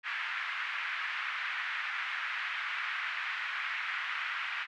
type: band-pass noise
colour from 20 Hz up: white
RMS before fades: -36 dBFS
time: 0.03-4.67 s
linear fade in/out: 50 ms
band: 1300 to 2300 Hz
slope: 24 dB/octave
effects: none

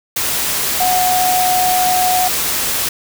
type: tone in noise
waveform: sine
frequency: 733 Hz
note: F#5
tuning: 16 cents flat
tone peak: -13 dBFS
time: 0.8-2.28 s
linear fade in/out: 5 ms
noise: white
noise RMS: -18 dBFS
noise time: 0.16-2.89 s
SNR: +2 dB
effects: none

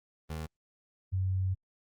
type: tone pair in turn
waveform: 25% pulse / sine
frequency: 79.1 / 94.07 Hz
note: D#2 / F#2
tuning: +29 / +29 cents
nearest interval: minor third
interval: 300 cents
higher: second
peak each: -31 / -27 dBFS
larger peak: second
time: 0.29-0.47 / 1.12-1.55 s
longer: second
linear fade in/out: 20 ms
effects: Opus 32 kbps

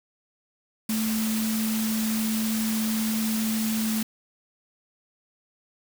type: tone in noise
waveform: sine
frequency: 220 Hz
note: A3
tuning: in tune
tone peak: -24 dBFS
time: 0.89-4.03 s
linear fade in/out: 5 ms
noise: white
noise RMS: -32 dBFS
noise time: 0.89-4.03 s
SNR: +5 dB
effects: none

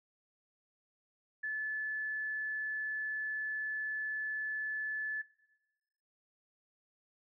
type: tone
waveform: sine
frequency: 1732 Hz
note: A6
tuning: 28 cents flat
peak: -34 dBFS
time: 1.43-5.22 s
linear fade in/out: 10 ms
effects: noise-tail reverb RT60 1.0 s tail -17 dB re dry

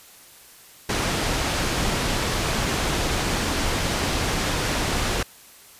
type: low-pass noise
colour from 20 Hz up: pink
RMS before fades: -24 dBFS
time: 0.89-5.23 s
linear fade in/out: 5 ms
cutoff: 7500 Hz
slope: 12 dB/octave
effects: white hiss -48 dBFS RMS until 5.79 s + resampled to 32000 Hz

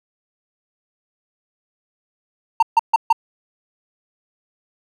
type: tone bursts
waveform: triangle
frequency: 911 Hz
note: A#5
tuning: 40 cents flat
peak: -7 dBFS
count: 4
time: 2.6-3.128 s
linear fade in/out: 5 ms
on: 27 ms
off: 140 ms
effects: none

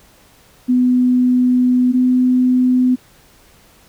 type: tone pair in turn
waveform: sine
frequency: 250 / 252.5 Hz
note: B3 / B3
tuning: +21 / +39 cents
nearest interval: unison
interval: 18 cents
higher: second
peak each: -10 dBFS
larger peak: neither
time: 0.68-1.93 / 1.93-2.96 s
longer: first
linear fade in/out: 20 ms
effects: pink hiss -49 dBFS RMS until 3.88 s

